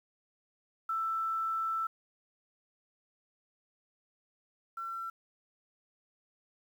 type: tone pair in turn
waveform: sine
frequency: 1327 / 1349.4 Hz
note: E6 / E6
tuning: +11 / +40 cents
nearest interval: unison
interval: 29 cents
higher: second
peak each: -30 / -36 dBFS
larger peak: first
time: 0.89-1.87 / 4.77-5.1 s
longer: first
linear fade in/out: 5 ms
effects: 10-bit